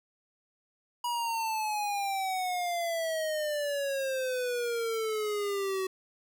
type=exponential sweep; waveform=square; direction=down; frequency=969 to 375.2 Hz; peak=-30 dBFS; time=1.04-5.87 s; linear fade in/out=5 ms; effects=none